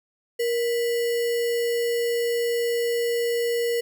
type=tone with sample-and-hold; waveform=sine; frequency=470.9 Hz; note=A#4; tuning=18 cents sharp; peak=-21 dBFS; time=0.39-3.81 s; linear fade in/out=10 ms; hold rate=2450 Hz; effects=none